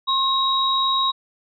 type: tone pair together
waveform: sine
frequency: 1070 / 3813 Hz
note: C6 / A#7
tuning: +38 / +38 cents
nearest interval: octave + minor seventh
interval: 2200 cents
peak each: -20 dBFS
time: 0.07-1.12 s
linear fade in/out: 20 ms
effects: none